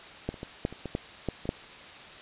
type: clicks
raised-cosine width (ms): 2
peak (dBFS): -16 / -30 / -23 / -13 / -28 / -21 / -15 / -15 / -24 / -13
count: 10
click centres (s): 0.29 / 0.342 / 0.431 / 0.651 / 0.726 / 0.857 / 0.951 / 1.287 / 1.455 / 1.491
effects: white hiss -46 dBFS RMS until 2.21 s + resampled to 8000 Hz